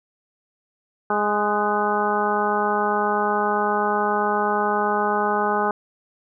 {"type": "harmonic tone with a mistuned harmonic", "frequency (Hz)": 207.7, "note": "G#3", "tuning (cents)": 0, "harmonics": [1, 2, 3, 4, 5, 6, 7], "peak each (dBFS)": [-29, -25, -29, -23, -28, -26, -29], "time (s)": [1.1, 5.71], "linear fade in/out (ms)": 2, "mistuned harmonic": 7, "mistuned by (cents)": 45, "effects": []}